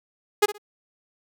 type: tone with echo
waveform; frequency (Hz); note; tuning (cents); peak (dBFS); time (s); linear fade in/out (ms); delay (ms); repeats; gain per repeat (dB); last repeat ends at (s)
sawtooth; 415.3; G#4; 0; -10; 0.42-0.46; 10; 61; 2; -14; 0.582
effects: none